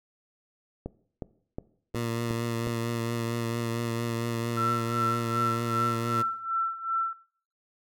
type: click train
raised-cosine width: 2 ms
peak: -20 dBFS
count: 6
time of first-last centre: 0.86-2.672 s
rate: 2.76 Hz
type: tone with vibrato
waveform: 15% pulse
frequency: 116.54 Hz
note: A#2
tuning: in tune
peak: -22 dBFS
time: 1.94-6.23 s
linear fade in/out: 20 ms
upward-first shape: triangle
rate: 4.4 Hz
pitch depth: 28 cents each way
type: tone with tremolo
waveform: sine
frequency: 1341 Hz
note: E6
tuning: 29 cents sharp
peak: -24 dBFS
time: 4.57-7.13 s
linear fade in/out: 2 ms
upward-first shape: sine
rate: 2.6 Hz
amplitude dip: 85%
effects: noise-tail reverb RT60 0.6 s tail -19 dB re dry